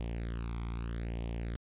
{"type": "tone with flanger", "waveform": "sawtooth", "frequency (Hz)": 57.6, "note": "A#1", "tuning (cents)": -20, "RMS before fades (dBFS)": -37, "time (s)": [0, 1.56], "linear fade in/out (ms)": 0, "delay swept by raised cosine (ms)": [0.34, 0.89], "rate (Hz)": 0.8, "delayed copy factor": 0.75, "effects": ["resampled to 8000 Hz"]}